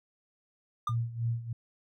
triangle tone with exponential decay, 1205 Hz, D6, 44 cents sharp, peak -23 dBFS, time 0.87-0.96 s, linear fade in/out 5 ms, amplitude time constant 18 ms
sine tone with tremolo, 116.54 Hz, A#2, in tune, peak -26 dBFS, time 0.89-1.53 s, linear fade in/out 5 ms, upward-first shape sine, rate 3.2 Hz, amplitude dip 80%
effects none

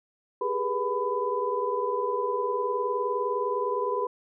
sine tone cluster, 398.1 / 417.7 / 488 / 1000 Hz, G4 / G#4 / B4 / B5, +27 / +10 / -21 / +21 cents, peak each -32 / -32 / -30 / -29 dBFS, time 0.41-4.07 s, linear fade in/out 5 ms, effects none

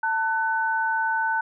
sine tone pair together, 891.9 / 1500 Hz, A5 / F#6, +23 / +23 cents, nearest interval major sixth, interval 900 cents, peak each -24 dBFS, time 0.03-1.41 s, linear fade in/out 5 ms, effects none

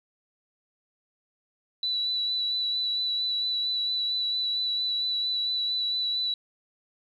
sine tone with vibrato, 3956 Hz, B7, 2 cents sharp, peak -25 dBFS, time 1.83-6.34 s, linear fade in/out 2 ms, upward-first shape sine, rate 4.4 Hz, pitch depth 18 cents each way, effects 10-bit

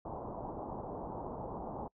white low-pass noise, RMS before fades -42 dBFS, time 0.05-1.88 s, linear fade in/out 5 ms, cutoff 970 Hz, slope 48 dB/octave, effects noise-tail reverb RT60 0.1 s tail -25 dB re dry

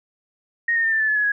sine tone with pitch steps, 1864.7 / 1834.8 / 1805.3 / 1776.4 / 1747.9 / 1719.8 / 1692.3 / 1665.1 Hz, A#6 / A#6 / A6 / A6 / A6 / A6 / G#6 / G#6, 0 / -28 / +44 / +16 / -12 / -40 / +32 / +4 cents, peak -17 dBFS, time 0.68-1.32 s, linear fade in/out 5 ms, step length 80 ms, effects none

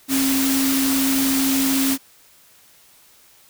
sine tone in noise, 269.2 Hz, C4, 49 cents sharp, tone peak -18 dBFS, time 0.08-1.98 s, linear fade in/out 50 ms, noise white, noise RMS -23 dBFS, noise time 0.08-1.98 s, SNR +2 dB, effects white hiss -52 dBFS RMS until 3.49 s

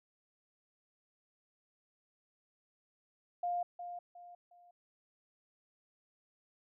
sine tone with echo, 704 Hz, F5, 14 cents sharp, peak -32 dBFS, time 3.43-3.63 s, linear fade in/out 5 ms, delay 360 ms, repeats 3, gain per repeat -9 dB, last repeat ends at 4.71 s, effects none

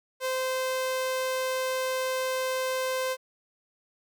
sawtooth tone, 518 Hz, C5, 17 cents flat, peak -23 dBFS, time 0.2-3.17 s, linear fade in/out 50 ms, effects none

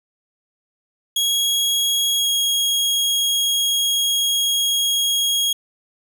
sawtooth tone with pitch glide, 3311 to 3288 Hz, G#7 to G#7, -6 to -18 cents, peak -14 dBFS, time 1.16-5.53 s, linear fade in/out 5 ms, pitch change -12 cents, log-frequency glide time 2.15-2.29 s, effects none

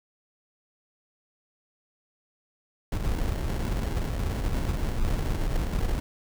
brown noise with sample-and-hold, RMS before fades -27 dBFS, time 2.92-6 s, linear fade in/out 5 ms, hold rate 1225 Hz, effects none

